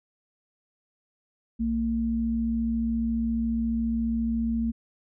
sine tone pair together, 60.36 / 228.6 Hz, B1 / A#3, -39 / -34 cents, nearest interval octave + major seventh, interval 2305 cents, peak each -32 / -24 dBFS, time 1.59-4.72 s, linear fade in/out 20 ms, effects none

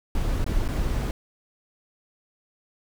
brown noise with dropouts, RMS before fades -24 dBFS, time 0.15-1.11 s, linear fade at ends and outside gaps 1 ms, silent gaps 0.443-0.464 / 0.679-0.687 s, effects none

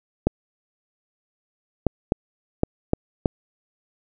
clicks, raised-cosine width 2 ms, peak -4 dBFS, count 6, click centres 0.27 / 1.867 / 2.121 / 2.634 / 2.934 / 3.258 s, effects none

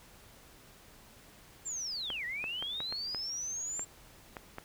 sine linear two-way sweep, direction down then up, 7459 to 1864.7 to 7459 Hz, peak -35 dBFS, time 1.65-3.85 s, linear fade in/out 20 ms, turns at 2.25 s
clicks, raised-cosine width 0.5 ms, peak -25 dBFS, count 9, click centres 2.103 / 2.441 / 2.625 / 2.804 / 2.925 / 3.147 / 3.795 / 4.368 / 4.584 s
effects pink hiss -57 dBFS RMS until 4.64 s

